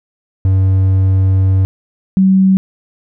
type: tone pair in turn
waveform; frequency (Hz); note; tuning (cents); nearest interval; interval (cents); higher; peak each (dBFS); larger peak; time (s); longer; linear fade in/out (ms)
triangle / sine; 95.2 / 190.4; F#2 / F#3; +50 / +50; octave; 1200; second; -6; neither; 0.45-1.65 / 2.17-2.57; first; 0
effects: none